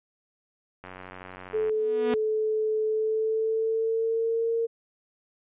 click train, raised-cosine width 0.5 ms, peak -26 dBFS, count 80, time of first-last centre 0.84-1.695 s, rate 92.4 Hz
sine tone with pitch glide, 433.7 to 459.2 Hz, A4 to A#4, -25 to -26 cents, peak -23 dBFS, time 1.53-4.67 s, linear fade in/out 20 ms, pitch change +99 cents, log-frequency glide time 2.85-4.54 s
sawtooth tone with exponential growth, 243.1 Hz, B3, 27 cents flat, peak -20 dBFS, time 1.69-2.14 s, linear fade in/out 0 ms, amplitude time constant 97 ms
effects resampled to 8000 Hz

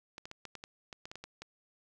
clicks, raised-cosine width 0.2 ms, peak -27 dBFS, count 12, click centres 0.181 / 0.255 / 0.314 / 0.453 / 0.553 / 0.639 / 0.928 / 1.055 / 1.115 / 1.156 / 1.24 / 1.42 s, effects none

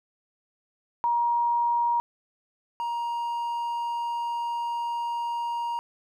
sine / triangle tone pair in turn, 947 / 942.3 Hz, A#5 / A#5, +27 / +18 cents, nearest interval unison, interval 9 cents, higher first, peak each -21 / -25 dBFS, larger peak first, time 1.04-2 / 2.8-5.79 s, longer second, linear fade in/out 0 ms, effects none

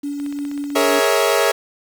sine tone with tremolo, 286.1 Hz, D4, 45 cents flat, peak -21 dBFS, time 0.03-1 s, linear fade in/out 10 ms, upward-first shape triangle, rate 5.7 Hz, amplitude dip 30%
click train, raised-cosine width 0.3 ms, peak -22 dBFS, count 14, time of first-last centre 0.2-1.018 s, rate 15.9 Hz
sawtooth chord, A# half-diminished seventh, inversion third, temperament equal with one note detuned, 415.3 / 466.2 / 554.4 / 650.6 Hz, G#4 / A#4 / C#5 / E5, 0 / 0 / 0 / -23 cents, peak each -16 dBFS, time 0.75-1.52 s, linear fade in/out 10 ms
effects 7-bit

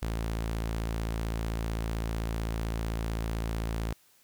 sawtooth tone, 55.7 Hz, A1, 22 cents sharp, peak -26 dBFS, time 0.02-3.93 s, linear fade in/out 5 ms, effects white hiss -63 dBFS RMS until 4.23 s

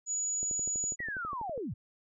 sine tone, 6870 Hz, A8, 42 cents flat, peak -30 dBFS, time 0.06-0.96 s, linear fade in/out 50 ms
click train, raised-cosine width 2 ms, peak -32 dBFS, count 15, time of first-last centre 0.43-1.578 s, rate 12.2 Hz
sine linear sweep, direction down, 1981 to 74.3 Hz, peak -34 dBFS, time 0.99-1.74 s, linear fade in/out 10 ms
effects none

